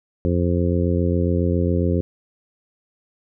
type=harmonic tone; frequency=87.31 Hz; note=F2; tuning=in tune; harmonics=1 / 2 / 3 / 4 / 5 / 6; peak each=-20 / -23 / -25 / -26 / -27 / -28 dBFS; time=0.25-2.01 s; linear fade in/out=0 ms; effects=none